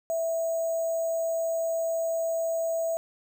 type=tone with sample-and-hold; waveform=sine; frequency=658 Hz; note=E5; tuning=3 cents flat; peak=-25 dBFS; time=0.1-2.97 s; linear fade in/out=0 ms; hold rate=7350 Hz; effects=none